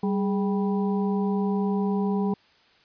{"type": "harmonic tone with a mistuned harmonic", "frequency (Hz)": 196, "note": "G3", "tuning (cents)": 0, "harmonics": [1, 2, 4, 5], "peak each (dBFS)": [-23, -29, -35, -37], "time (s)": [0.03, 2.34], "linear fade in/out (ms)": 5, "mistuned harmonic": 2, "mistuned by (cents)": 96, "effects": ["white hiss -59 dBFS RMS until 2.84 s", "resampled to 11025 Hz"]}